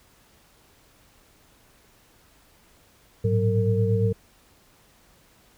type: tone cluster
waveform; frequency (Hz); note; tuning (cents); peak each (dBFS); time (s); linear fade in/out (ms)
sine; 105.1 / 113.8 / 185.6 / 456.2; G#2 / A#2 / F#3 / A#4; +21 / -41 / +6 / -37; -21 / -29 / -28 / -25; 3.24-4.13; 10
effects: pink hiss -58 dBFS RMS until 5.57 s